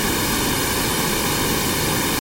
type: noise with comb filter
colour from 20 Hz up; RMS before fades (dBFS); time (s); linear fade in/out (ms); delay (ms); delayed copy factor
pink; -20; 0-2.19; 0; 1.5; -0.7
effects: MP3 64 kbps